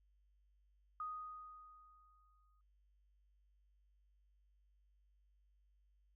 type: tone with exponential decay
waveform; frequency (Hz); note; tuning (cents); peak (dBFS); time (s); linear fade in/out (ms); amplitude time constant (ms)
sine; 1244.5; D#6; 0; -40; 1-2.61; 2; 350
effects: added 50 Hz sine -70 dBFS peak until 6.15 s